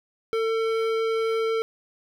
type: tone with hard clipping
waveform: triangle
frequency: 449 Hz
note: A4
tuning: 35 cents sharp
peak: -24 dBFS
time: 0.33-1.62 s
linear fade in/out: 0 ms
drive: 18 dB
effects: none